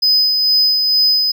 triangle tone with tremolo, 5020 Hz, D#8, 15 cents sharp, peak -8 dBFS, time 0.02-1.32 s, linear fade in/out 10 ms, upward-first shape sine, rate 2.2 Hz, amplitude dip 35%, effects none

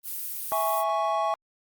violet noise, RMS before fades -33 dBFS, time 0.03-0.84 s, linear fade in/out 50 ms
triangle chord, C# minor, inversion first, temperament equal, 659.3 / 830.6 / 1108.7 Hz, E5 / G#5 / C#6, 0 / 0 / 0 cents, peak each -26 dBFS, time 0.52-1.34 s, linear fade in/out 0 ms
effects Opus 32 kbps

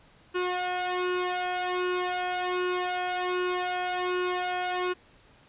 sawtooth tone with flanger, 361.8 Hz, F#4, 39 cents flat, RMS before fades -29 dBFS, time 0.34-4.94 s, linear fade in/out 20 ms, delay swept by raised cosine 0.72 to 1.53 ms, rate 1.3 Hz, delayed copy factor +0.75, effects pink hiss -58 dBFS RMS until 5.48 s + resampled to 8000 Hz

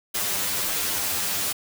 white noise with comb filter, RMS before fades -26 dBFS, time 0.14-1.53 s, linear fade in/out 10 ms, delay 10 ms, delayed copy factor +0.75, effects none

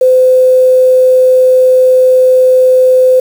sine tone with quantisation, 512 Hz, C5, 38 cents flat, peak -3 dBFS, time 0.01-3.2 s, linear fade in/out 5 ms, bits 5, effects none

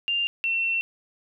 sine tone pair in turn, 2794 / 2705 Hz, F7 / E7, 0 / +44 cents, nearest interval minor second, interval 56 cents, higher first, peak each -22 dBFS, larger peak neither, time 0.08-0.27 / 0.44-0.81 s, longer second, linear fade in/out 0 ms, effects none

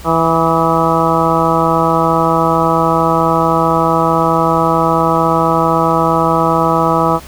harmonic tone with a mistuned harmonic, 164.5 Hz, E3, 3 cents flat, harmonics 1 / 2 / 3 / 4 / 5 / 6 / 7 / 8, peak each -18 / -18 / -18 / -18 / -18 / -18 / -18 / -18 dBFS, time 0.04-7.2 s, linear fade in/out 50 ms, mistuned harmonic 8, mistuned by -49 cents, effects added 67 Hz sine -33 dBFS peak until 7.27 s + pink hiss -36 dBFS RMS until 7.27 s

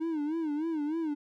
triangle tone with vibrato, 311.1 Hz, D#4, in tune, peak -27 dBFS, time 0-1.15 s, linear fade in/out 20 ms, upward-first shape sine, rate 3.3 Hz, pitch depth 120 cents each way, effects none

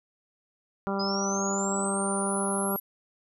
harmonic tone, 196.9 Hz, G3, 8 cents sharp, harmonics 1 / 2 / 3 / 4 / 5 / 6 / 7, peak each -30 / -33 / -35 / -36 / -37 / -38 / -38 dBFS, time 0.87-2.76 s, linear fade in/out 0 ms
sine linear sweep, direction up, 4931 to 11610 Hz, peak -31 dBFS, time 0.99-2.8 s, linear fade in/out 10 ms
effects none

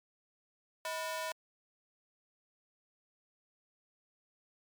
sawtooth ring-modulated tone, 812 Hz, G#5, 39 cents flat, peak -29 dBFS, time 0.85-1.32 s, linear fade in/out 2 ms, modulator 177 Hz, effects MP3 96 kbps

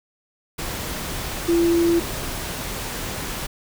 sine tone in noise, 339 Hz, E4, 49 cents sharp, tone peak -15 dBFS, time 1.48-2 s, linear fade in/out 10 ms, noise pink, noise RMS -29 dBFS, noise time 0.58-3.47 s, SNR +11 dB, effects none

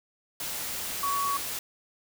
sine tone in noise, 1123 Hz, C#6, 22 cents sharp, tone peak -26 dBFS, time 1.03-1.37 s, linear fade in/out 2 ms, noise white, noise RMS -34 dBFS, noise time 0.4-1.59 s, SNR +5 dB, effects none

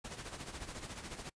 pink noise with tremolo, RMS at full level -43 dBFS, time 0.04-1.3 s, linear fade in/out 10 ms, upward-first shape sine, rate 14 Hz, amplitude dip 65%, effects noise-tail reverb RT60 0.1 s tail -25 dB re dry + resampled to 22050 Hz

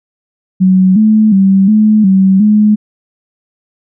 sine tone with pitch steps, 186.9 / 216.2 / 193.3 / 214.4 / 191.2 / 211.4 Hz, F#3 / A3 / G3 / A3 / G3 / G#3, +18 / -30 / -24 / -45 / -43 / +31 cents, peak -4 dBFS, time 0.6-2.76 s, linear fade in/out 20 ms, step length 360 ms, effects none

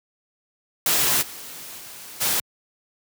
white noise with level steps, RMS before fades -20 / -38 / -40 / -22 dBFS, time 0.86-2.4 s, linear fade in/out 2 ms, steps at 1.21 / 1.77 / 2.2 s, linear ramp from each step 20 ms, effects high-pass 80 Hz 12 dB/octave

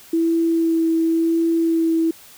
sine tone with vibrato, 329 Hz, E4, 3 cents flat, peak -15 dBFS, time 0.13-2.11 s, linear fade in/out 5 ms, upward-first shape sine, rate 0.94 Hz, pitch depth 13 cents each way, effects white hiss -45 dBFS RMS until 2.37 s

